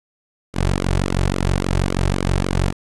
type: tone with flanger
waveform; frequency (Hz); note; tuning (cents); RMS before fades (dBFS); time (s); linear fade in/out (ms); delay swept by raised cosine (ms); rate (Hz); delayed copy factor
sawtooth; 46.25; F#1; 0; -19; 0.53-2.74; 50; 1.1 to 4.2; 3.6; -0.95
effects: resampled to 24000 Hz + 8-bit